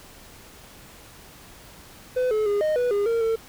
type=tone with pitch steps; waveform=triangle; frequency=505 / 430 / 409.2 / 617 / 491 / 406.9 / 461 / 450.3 Hz; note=B4 / A4 / G#4 / D#5 / B4 / G#4 / A#4 / A4; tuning=+39 / -40 / -26 / -15 / -10 / -35 / -19 / +40 cents; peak=-18 dBFS; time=2.16-3.36 s; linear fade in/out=10 ms; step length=150 ms; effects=pink hiss -47 dBFS RMS until 3.48 s